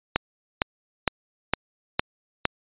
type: click train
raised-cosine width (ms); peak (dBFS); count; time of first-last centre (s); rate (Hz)
0.3; -3; 6; 0.16-2.454; 2.18
effects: resampled to 8000 Hz